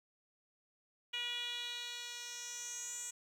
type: tone with band-pass filter sweep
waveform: 10% pulse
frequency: 482.2 Hz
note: B4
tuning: 41 cents flat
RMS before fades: -43 dBFS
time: 1.13-3.11 s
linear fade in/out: 10 ms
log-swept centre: 3000 to 7500 Hz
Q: 4.3
effects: 11-bit